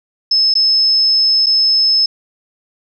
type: tone with dropouts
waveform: sine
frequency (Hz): 5210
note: E8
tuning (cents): -21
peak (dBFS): -9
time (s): 0.31-2.06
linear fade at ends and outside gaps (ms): 5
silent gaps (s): 0.54-0.552 / 1.461-1.466
effects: none